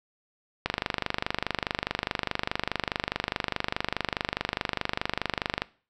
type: click train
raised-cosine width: 0.3 ms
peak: -9 dBFS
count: 124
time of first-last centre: 0.66-5.62 s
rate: 24.8 Hz
effects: noise-tail reverb RT60 0.4 s tail -20 dB re dry